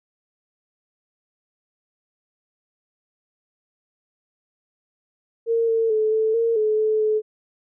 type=tone with pitch steps; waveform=sine; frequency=459.5 / 452.5 / 433.4 / 439.2 / 459.8 / 429.9 / 433.2 / 430.3 Hz; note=A#4 / A4 / A4 / A4 / A#4 / A4 / A4 / A4; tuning=-25 / +48 / -26 / -3 / -24 / -40 / -27 / -39 cents; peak=-17 dBFS; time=5.46-7.22 s; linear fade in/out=50 ms; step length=220 ms; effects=none